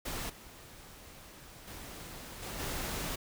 pink noise with level steps, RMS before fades -38 / -52 / -46 / -41 / -37 dBFS, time 0.05-3.16 s, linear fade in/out 10 ms, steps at 0.29 / 1.67 / 2.42 / 2.59 s, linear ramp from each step 10 ms, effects none

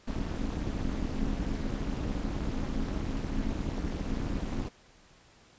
brown noise with amplitude modulation, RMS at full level -28 dBFS, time 0.07-4.69 s, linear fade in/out 10 ms, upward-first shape sine, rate 238 Hz, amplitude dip 95%, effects pink hiss -59 dBFS RMS until 5.58 s + resampled to 16000 Hz

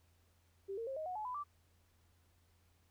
sine tone with pitch steps, 392 / 458.2 / 535.5 / 625.9 / 731.5 / 855 / 999.3 / 1167.9 Hz, G4 / A#4 / C5 / D#5 / F#5 / A5 / B5 / D6, 0 / -30 / +40 / +10 / -20 / -50 / +20 / -10 cents, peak -39 dBFS, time 0.68-1.44 s, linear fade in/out 20 ms, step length 95 ms, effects added 85 Hz sine -70 dBFS peak until 2.9 s + pink hiss -75 dBFS RMS until 2.9 s

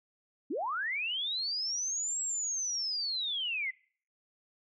sine linear two-way sweep, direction up then down, 233.1 to 7710 to 1981 Hz, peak -31 dBFS, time 0.5-3.71 s, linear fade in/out 10 ms, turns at 2.21 s, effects noise-tail reverb RT60 0.5 s tail -24 dB re dry

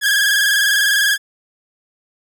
sawtooth tone with vibrato, 1644 Hz, G#6, 18 cents flat, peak -9 dBFS, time 0.01-1.18 s, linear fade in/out 50 ms, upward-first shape square, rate 20 Hz, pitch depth 49 cents each way, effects none

